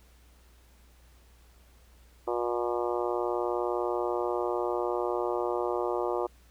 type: harmonic tone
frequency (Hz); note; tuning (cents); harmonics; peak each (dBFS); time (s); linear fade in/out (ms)
120.1; B2; -48; 3 / 4 / 5 / 6 / 7 / 8 / 9 / 10; -31 / -33 / -35 / -37 / -38 / -39 / -40 / -41; 2.27-6.27; 10
effects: added 60 Hz sine -56 dBFS peak until 6.5 s + pink hiss -63 dBFS RMS until 6.5 s